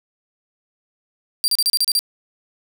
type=tone bursts; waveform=sawtooth; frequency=4717 Hz; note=D8; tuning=7 cents sharp; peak=-12 dBFS; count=8; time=1.44-1.991 s; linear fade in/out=0 ms; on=40 ms; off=33 ms; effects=9-bit